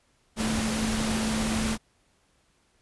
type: tone in noise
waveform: sine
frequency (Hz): 220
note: A3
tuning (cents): 0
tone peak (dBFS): -27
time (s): 0.36-1.78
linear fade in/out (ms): 50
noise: pink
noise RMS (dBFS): -30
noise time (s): 0.36-1.78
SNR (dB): 0
effects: pink hiss -67 dBFS RMS until 2.81 s + resampled to 24000 Hz